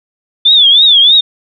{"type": "tone with vibrato", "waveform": "sine", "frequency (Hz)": 3490, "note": "A7", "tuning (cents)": -15, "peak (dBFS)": -3, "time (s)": [0.45, 1.21], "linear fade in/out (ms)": 10, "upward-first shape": "triangle", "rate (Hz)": 3.2, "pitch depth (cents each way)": 170, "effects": []}